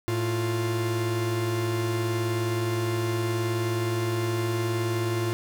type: tone pair together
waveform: 45% pulse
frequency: 110.12 / 349.6 Hz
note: A2 / F4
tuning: +2 / +2 cents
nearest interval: octave + minor sixth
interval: 2000 cents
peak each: -27 / -28 dBFS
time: 0.08-5.33 s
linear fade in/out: 0 ms
effects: none